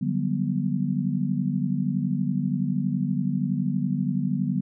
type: chord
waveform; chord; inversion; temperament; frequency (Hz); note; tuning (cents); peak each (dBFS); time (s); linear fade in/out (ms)
sine; G major seventh; second; just; 147 / 183.75 / 196 / 245; D3 / F#3 / G3 / B3; +2 / -12 / 0 / -14; -28; 0.01-4.61; 10
effects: none

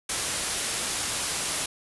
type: low-pass noise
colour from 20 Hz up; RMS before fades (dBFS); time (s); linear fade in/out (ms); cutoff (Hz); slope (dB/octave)
white; -30; 0.09-1.66; 5; 11000; 96
effects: none

